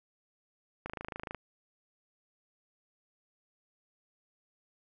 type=click train; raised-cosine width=0.5 ms; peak=-23 dBFS; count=14; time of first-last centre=0.86-1.347 s; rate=26.7 Hz; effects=none